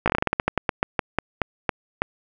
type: slowing click train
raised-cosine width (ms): 0.5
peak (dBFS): -4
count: 19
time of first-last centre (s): 0.06-2.02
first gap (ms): 17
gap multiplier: 1.19
effects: none